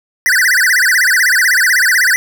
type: tone with vibrato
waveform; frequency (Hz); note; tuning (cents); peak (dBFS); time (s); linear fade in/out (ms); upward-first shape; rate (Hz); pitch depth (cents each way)
square; 1731; A6; -29; -9; 0.26-2.16; 0; sine; 16; 280
effects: none